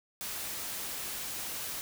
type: noise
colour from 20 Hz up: white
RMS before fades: -38 dBFS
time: 0.21-1.81 s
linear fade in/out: 0 ms
effects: none